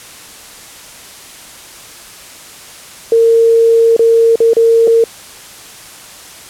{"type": "tone with dropouts", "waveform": "sine", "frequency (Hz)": 457.8, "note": "A#4", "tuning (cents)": -31, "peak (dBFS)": -5, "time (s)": [3.12, 5.04], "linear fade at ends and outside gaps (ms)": 2, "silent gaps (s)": [[3.965, 3.993], [4.357, 4.403], [4.534, 4.567], [4.873, 4.877]], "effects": ["white hiss -34 dBFS RMS until 6.49 s", "low-pass 11000 Hz 12 dB/octave"]}